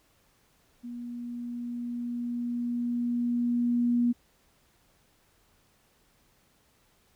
sine tone with level ramp, 240.2 Hz, B3, 48 cents flat, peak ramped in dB -36 to -21 dBFS, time 0.83-4.13 s, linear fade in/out 20 ms, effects pink hiss -66 dBFS RMS until 7.15 s

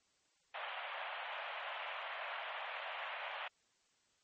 pink band-pass noise, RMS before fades -44 dBFS, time 0.54-3.48 s, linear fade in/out 5 ms, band 600 to 3200 Hz, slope 48 dB/octave, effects white hiss -75 dBFS RMS until 4.23 s + MP3 32 kbps

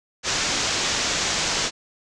white low-pass noise, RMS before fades -24 dBFS, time 0.23-1.71 s, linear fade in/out 50 ms, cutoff 7100 Hz, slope 48 dB/octave, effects none

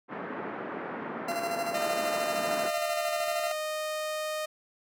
pink band-pass noise, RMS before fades -37 dBFS, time 0.08-2.71 s, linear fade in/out 50 ms, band 200 to 1800 Hz, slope 24 dB/octave
40% pulse tone with tremolo, 684 Hz, F5, 36 cents flat, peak -28 dBFS, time 1.28-3.52 s, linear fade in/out 5 ms, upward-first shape square, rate 13 Hz, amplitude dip 45%
sawtooth tone with pitch glide, 610 to 617.1 Hz, D#5 to D#5, -34 to -14 cents, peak -27 dBFS, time 1.74-4.46 s, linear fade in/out 10 ms, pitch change +20 cents, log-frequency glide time 3.16-3.63 s
effects none

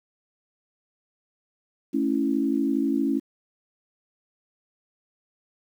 sine chord, A major, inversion none, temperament equal, 220 / 277.2 / 329.6 Hz, A3 / C#4 / E4, 0 / 0 / 0 cents, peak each -28 / -23 / -27 dBFS, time 1.93-3.2 s, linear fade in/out 20 ms, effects 9-bit

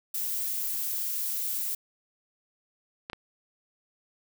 violet noise, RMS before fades -31 dBFS, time 0.14-1.75 s, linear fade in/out 5 ms
clicks, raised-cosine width 0.3 ms, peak -19 dBFS, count 2, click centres 3.099 / 3.132 s
effects none

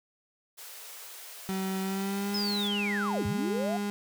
white high-pass noise, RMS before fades -45 dBFS, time 0.57-2.69 s, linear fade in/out 20 ms, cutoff 400 Hz, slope 48 dB/octave
35% pulse tone with pitch glide, 190.6 to 204.3 Hz, G3 to G#3, -48 to -28 cents, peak -28 dBFS, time 1.49-3.9 s, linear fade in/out 0 ms, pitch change +120 cents, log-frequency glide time 1.81-2.41 s
sine linear two-way sweep, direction down then up, 5250 to 79.2 to 734 Hz, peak -30 dBFS, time 2.34-3.77 s, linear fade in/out 5 ms, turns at 3.26 s
effects none

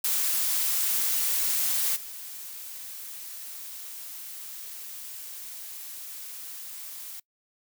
blue noise with level steps, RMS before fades -26 / -40 dBFS, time 0.04-7.2 s, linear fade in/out 5 ms, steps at 1.95 s, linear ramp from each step 20 ms, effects noise-tail reverb RT60 0.1 s tail -24 dB re dry

